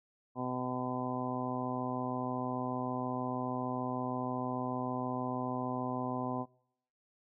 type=harmonic tone; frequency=126.5 Hz; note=B2; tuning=42 cents sharp; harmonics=1 / 2 / 3 / 4 / 5 / 6 / 7 / 8; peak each=-42 / -37 / -44 / -45 / -43 / -42 / -46 / -41 dBFS; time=0.35-6.46 s; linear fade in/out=50 ms; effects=noise-tail reverb RT60 0.7 s tail -24 dB re dry